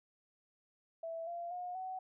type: tone with pitch steps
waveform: sine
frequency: 659.3 / 688.1 / 718.1 / 749.5 Hz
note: E5 / F5 / F5 / F#5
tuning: 0 / -26 / +48 / +22 cents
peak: -39 dBFS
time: 1.03-1.99 s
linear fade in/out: 5 ms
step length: 240 ms
effects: none